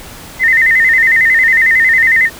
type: tone with vibrato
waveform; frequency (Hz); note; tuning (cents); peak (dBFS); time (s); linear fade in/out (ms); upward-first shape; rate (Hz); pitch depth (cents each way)
sine; 1933; B6; -38; -6; 0.39-2.3; 50; square; 11; 95
effects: pink hiss -32 dBFS RMS until 2.39 s